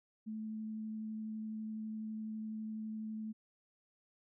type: tone with vibrato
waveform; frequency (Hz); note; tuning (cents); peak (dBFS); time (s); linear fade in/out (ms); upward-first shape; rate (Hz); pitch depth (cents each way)
sine; 217.7; A3; -18; -39; 0.26-3.33; 20; triangle; 12; 10
effects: none